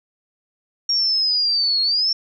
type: linear two-way sweep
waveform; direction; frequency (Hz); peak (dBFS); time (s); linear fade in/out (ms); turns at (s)
sine; down then up; 5588 to 4266 to 5480; -16; 0.89-2.13; 5; 1.82
effects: none